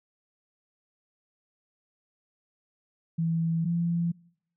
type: tone pair in turn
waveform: sine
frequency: 164.81 / 170.13 Hz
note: E3 / F3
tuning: 0 / -45 cents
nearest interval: minor second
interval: 55 cents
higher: second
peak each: -24 dBFS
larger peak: neither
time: 3.18-3.65 / 3.65-4.12 s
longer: neither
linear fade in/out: 10 ms
effects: noise-tail reverb RT60 0.7 s tail -25 dB re dry